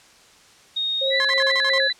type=tone with pitch glide; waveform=sine; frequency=3718 to 3985 Hz; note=A#7 to B7; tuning=-5 to +15 cents; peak=-21 dBFS; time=0.76-1.93 s; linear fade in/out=10 ms; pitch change=+120 cents; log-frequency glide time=1.02-1.19 s
type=tone with tremolo; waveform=sine; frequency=538 Hz; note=C5; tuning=48 cents sharp; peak=-21 dBFS; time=1.01-1.88 s; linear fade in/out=10 ms; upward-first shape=sine; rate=2.9 Hz; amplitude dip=70%
type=tone with vibrato; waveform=sine; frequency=1829 Hz; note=A#6; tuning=33 cents flat; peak=-20 dBFS; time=1.1-1.93 s; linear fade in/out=50 ms; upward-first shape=square; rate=5 Hz; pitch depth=130 cents each way
type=tone bursts; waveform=sawtooth; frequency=1060 Hz; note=C6; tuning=22 cents sharp; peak=-22 dBFS; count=7; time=1.2-1.781 s; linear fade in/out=0 ms; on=47 ms; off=42 ms
effects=white hiss -51 dBFS RMS until 1.99 s + low-pass 7000 Hz 12 dB/octave